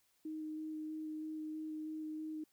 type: tone with vibrato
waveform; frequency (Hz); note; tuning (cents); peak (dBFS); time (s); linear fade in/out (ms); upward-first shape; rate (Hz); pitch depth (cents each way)
sine; 311.1; D#4; 0; -40; 0.25-2.44; 5; square; 3.1; 8
effects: white hiss -75 dBFS RMS until 2.52 s